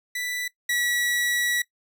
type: tone pair in turn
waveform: sawtooth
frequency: 1975 / 1936.6 Hz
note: B6 / B6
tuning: 0 / -34 cents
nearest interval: unison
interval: 34 cents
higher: first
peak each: -24 / -19 dBFS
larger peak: second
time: 0.15-0.48 / 0.69-1.62 s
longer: second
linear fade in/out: 5 ms
effects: noise-tail reverb RT60 0.1 s tail -19 dB re dry